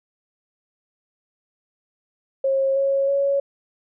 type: tone with pitch steps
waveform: sine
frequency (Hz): 540 / 548.5 / 557.1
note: C#5 / C#5 / C#5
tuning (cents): -45 / -18 / +9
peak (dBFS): -17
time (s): 2.44-3.4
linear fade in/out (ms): 5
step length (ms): 320
effects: none